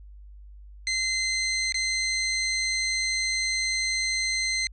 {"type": "tone with dropouts", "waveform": "20% pulse", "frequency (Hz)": 2069, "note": "C7", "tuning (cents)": -20, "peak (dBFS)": -19, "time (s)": [0.87, 4.67], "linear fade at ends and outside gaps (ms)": 1, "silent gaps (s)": [1.723, 1.743], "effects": ["added 50 Hz sine -43 dBFS peak until 4.72 s", "resampled to 22050 Hz"]}